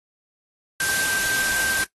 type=tone in noise; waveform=sine; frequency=1568 Hz; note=G6; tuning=in tune; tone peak=-23 dBFS; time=0.8-1.84 s; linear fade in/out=2 ms; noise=white; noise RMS=-25 dBFS; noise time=0.8-1.84 s; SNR=-1 dB; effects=noise-tail reverb RT60 0.1 s tail -17 dB re dry + AAC 32 kbps